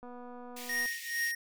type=click train; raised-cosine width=1 ms; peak=-35 dBFS; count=204; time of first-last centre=0.03-0.859 s; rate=245 Hz
type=high-pass noise; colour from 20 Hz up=pink; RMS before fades=-45 dBFS; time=0.56-1.32 s; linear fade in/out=10 ms; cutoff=1800 Hz; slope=96 dB/octave
type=tone with tremolo; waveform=square; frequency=1864.7 Hz; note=A#6; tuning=in tune; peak=-29 dBFS; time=0.69-1.35 s; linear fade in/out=5 ms; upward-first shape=triangle; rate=2.3 Hz; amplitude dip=95%
effects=none